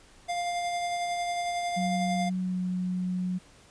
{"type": "tone with tremolo", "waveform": "square", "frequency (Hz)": 700, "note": "F5", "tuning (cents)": 4, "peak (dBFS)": -28, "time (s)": [0.28, 2.3], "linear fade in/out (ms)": 20, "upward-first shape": "sine", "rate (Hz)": 11, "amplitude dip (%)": 25}
{"type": "tone with pitch glide", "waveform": "sine", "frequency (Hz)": [185, 182.24], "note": ["F#3", "F#3"], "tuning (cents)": [0, -26], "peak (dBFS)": -27, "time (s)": [1.76, 3.39], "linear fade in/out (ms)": 20, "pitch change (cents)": -26, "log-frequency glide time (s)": [2.32, 2.64]}
{"effects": ["pink hiss -56 dBFS RMS until 3.7 s", "resampled to 22050 Hz"]}